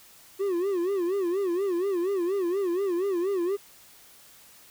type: tone with vibrato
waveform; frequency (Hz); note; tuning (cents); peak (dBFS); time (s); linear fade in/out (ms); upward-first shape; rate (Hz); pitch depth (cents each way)
triangle; 370.8; F#4; +4; -22; 0.39-3.57; 20; sine; 4.2; 150
effects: white hiss -53 dBFS RMS until 4.7 s